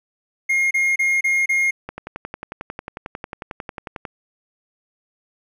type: tone bursts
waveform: triangle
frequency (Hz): 2138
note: C7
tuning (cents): +37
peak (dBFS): -14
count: 5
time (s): 0.49-1.71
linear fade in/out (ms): 10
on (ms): 220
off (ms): 30
type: click train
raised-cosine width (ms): 0.5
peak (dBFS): -15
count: 25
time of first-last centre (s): 1.89-4.052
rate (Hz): 11.1
effects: none